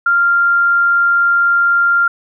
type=tone; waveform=sine; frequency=1392 Hz; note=F6; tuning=6 cents flat; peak=-9 dBFS; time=0.06-2.08 s; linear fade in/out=5 ms; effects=none